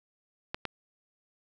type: clicks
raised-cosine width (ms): 0.3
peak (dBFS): -16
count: 2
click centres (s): 0.545 / 0.653
effects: none